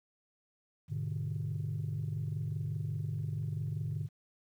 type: chord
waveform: sine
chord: G# diminished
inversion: none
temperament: just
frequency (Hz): 103.83 / 124.59 / 149.51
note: G#2 / B2 / D3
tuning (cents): 0 / +16 / +31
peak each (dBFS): -36 / -39 / -35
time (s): 0.88-4.09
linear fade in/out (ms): 50
effects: tanh soft clip ceiling -28 dBFS + 11-bit